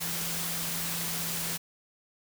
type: tone in noise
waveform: sine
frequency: 168.5 Hz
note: E3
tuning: 38 cents sharp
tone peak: -40 dBFS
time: 0-1.58 s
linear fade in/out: 20 ms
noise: white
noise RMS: -33 dBFS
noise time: 0-1.58 s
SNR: -10 dB
effects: none